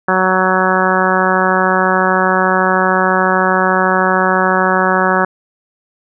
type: harmonic tone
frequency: 186.4 Hz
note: F#3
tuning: 13 cents sharp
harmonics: 1 / 2 / 3 / 4 / 5 / 6 / 7 / 8 / 9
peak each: -19 / -19 / -19 / -19 / -19 / -19 / -19 / -19 / -19 dBFS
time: 0.08-5.25 s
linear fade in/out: 5 ms
effects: none